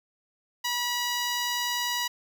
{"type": "tone", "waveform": "10% pulse", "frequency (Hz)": 970, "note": "B5", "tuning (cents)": -31, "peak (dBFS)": -18, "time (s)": [0.64, 2.08], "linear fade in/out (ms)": 10, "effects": []}